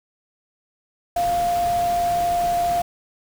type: tone in noise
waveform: sine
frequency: 698 Hz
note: F5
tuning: 1 cent flat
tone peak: -18 dBFS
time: 1.16-2.82 s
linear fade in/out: 5 ms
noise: pink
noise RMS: -33 dBFS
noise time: 1.16-2.82 s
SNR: +12 dB
effects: none